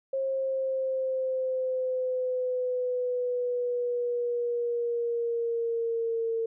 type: exponential sweep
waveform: sine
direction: down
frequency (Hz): 537 to 453.7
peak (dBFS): -26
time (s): 0.13-6.46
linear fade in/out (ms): 5
effects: none